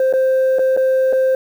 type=tone with dropouts; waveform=sine; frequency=523.3 Hz; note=C5; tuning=in tune; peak=-9 dBFS; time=0-1.35 s; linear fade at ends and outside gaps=2 ms; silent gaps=0.127-0.136 / 0.586-0.592 / 0.766-0.773 / 1.127-1.131 s; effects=tanh soft clip ceiling -11 dBFS + 7-bit